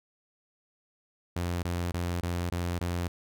sawtooth tone bursts, 87.31 Hz, F2, in tune, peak -25 dBFS, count 6, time 1.36-3.08 s, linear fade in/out 5 ms, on 270 ms, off 20 ms, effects none

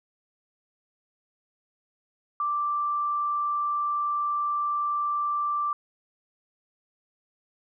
sine tone, 1174.7 Hz, D6, in tune, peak -24 dBFS, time 2.4-5.73 s, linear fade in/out 2 ms, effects none

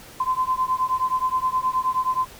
sine beating tone pair, 1024 / 1033.5 Hz, C6 / C6, -38 / -22 cents, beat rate 9.5 Hz, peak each -23 dBFS, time 0.2-2.26 s, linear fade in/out 5 ms, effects pink hiss -44 dBFS RMS until 2.39 s

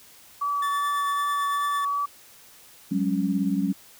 sine tone with vibrato, 1142 Hz, D6, 49 cents flat, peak -23 dBFS, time 0.41-2.06 s, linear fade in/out 10 ms, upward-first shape triangle, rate 2.6 Hz, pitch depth 14 cents each way
30% pulse tone with tremolo, 1760 Hz, A6, in tune, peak -28 dBFS, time 0.62-1.85 s, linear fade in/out 5 ms, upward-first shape triangle, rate 9 Hz, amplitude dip 45%
sine chord, F# suspended second, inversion none, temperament equal with one note detuned, 185 / 202.7 / 277.2 Hz, F#3 / G#3 / C#4, 0 / -42 / 0 cents, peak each -26 dBFS, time 2.91-3.73 s, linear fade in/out 10 ms
effects white hiss -51 dBFS RMS until 3.99 s

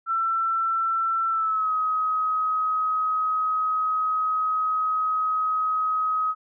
sine tone with pitch glide, 1340 to 1266.3 Hz, E6 to D#6, +28 to +30 cents, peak -21 dBFS, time 0.06-6.35 s, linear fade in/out 50 ms, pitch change -98 cents, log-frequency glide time 1.29-1.72 s, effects none

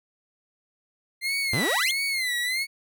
30% pulse tone with vibrato, 2074 Hz, C7, 16 cents flat, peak -22 dBFS, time 1.21-2.67 s, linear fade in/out 50 ms, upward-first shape sine, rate 1.5 Hz, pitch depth 130 cents each way
sawtooth exponential sweep, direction up, 98.5 to 3570 Hz, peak -21 dBFS, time 1.53-1.91 s, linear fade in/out 0 ms
effects none

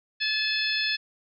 harmonic tone with a mistuned harmonic, 864 Hz, A5, 32 cents flat, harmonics 2 / 3 / 4 / 5 / 6, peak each -30 / -30 / -30 / -31 / -32 dBFS, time 0.2-0.97 s, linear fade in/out 20 ms, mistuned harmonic 5, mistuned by -28 cents, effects none

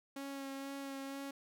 sawtooth tone with vibrato, 274.4 Hz, C#4, 17 cents flat, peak -38 dBFS, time 0.16-1.31 s, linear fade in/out 5 ms, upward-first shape sine, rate 2.1 Hz, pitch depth 16 cents each way, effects none

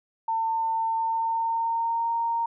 sine tone with pitch glide, 901 to 925.8 Hz, A5 to A#5, +41 to -12 cents, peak -23 dBFS, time 0.28-2.46 s, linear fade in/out 5 ms, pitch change +47 cents, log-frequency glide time 0.95-2.12 s, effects none

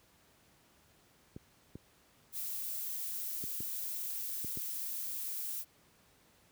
clicks, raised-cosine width 3 ms, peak -31 dBFS, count 6, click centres 1.364 / 1.755 / 3.439 / 3.605 / 4.446 / 4.573 s
violet noise, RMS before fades -39 dBFS, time 2.32-5.65 s, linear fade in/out 50 ms
effects pink hiss -66 dBFS RMS until 6.51 s + high-pass 60 Hz 12 dB/octave

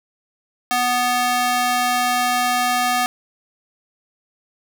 square tone with high-pass filter, 246.9 Hz, B3, in tune, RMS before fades -19 dBFS, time 0.71-3.06 s, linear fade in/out 0 ms, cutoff 770 Hz, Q 1.1, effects none

